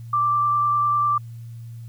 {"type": "tone with vibrato", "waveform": "sine", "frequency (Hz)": 1174.7, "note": "D6", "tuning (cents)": 0, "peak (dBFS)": -17, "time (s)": [0.13, 1.18], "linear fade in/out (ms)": 5, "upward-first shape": "sine", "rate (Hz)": 10, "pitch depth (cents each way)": 9, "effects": ["added 116 Hz sine -34 dBFS peak until 1.88 s", "white hiss -60 dBFS RMS until 1.88 s"]}